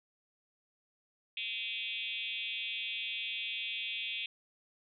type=tone with frequency modulation; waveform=sine; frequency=2973 Hz; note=F#7; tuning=8 cents sharp; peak=-35 dBFS; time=1.37-4.26 s; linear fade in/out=2 ms; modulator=224 Hz; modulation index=2.8; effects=none